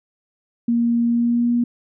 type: tone with pitch glide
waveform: sine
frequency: 235.1 to 239.2 Hz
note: A#3 to A#3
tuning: +15 to +45 cents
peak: -15 dBFS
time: 0.68-1.64 s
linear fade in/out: 5 ms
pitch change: +30 cents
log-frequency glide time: 1.06-1.53 s
effects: none